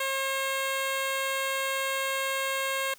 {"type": "tone", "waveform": "10% pulse", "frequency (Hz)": 538, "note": "C5", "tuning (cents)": 48, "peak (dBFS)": -19, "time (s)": [0, 2.94], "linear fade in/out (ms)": 5, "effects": ["white hiss -55 dBFS RMS until 2.98 s"]}